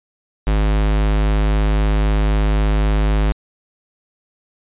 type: tone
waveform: square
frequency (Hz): 51.91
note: G#1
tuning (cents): 0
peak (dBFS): -14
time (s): 0.47-3.32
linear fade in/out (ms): 0
effects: resampled to 8000 Hz